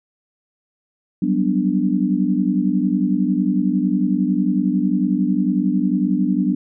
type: chord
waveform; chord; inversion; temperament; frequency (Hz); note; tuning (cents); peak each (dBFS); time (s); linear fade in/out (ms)
sine; G major seventh; third; equal; 185 / 196 / 246.9 / 293.7; F#3 / G3 / B3 / D4; 0 / 0 / 0 / 0; -21; 1.22-6.55; 5
effects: none